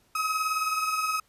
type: beating tone pair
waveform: 35% pulse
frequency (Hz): 1269 / 1288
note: D#6 / E6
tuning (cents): +34 / -41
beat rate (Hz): 19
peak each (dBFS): -25 / -31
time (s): 0.15-1.2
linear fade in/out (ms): 5
effects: pink hiss -65 dBFS RMS until 1.28 s + resampled to 32000 Hz